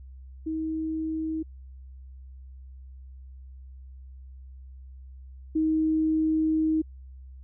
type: tone pair in turn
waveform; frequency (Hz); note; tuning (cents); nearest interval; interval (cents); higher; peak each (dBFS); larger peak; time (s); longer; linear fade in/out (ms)
sine; 317.2 / 315; D#4 / D#4; +33 / +21; unison; 12; first; -27 / -21; second; 0.46-1.43 / 5.55-6.82; second; 10
effects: added 65 Hz sine -42 dBFS peak until 7.43 s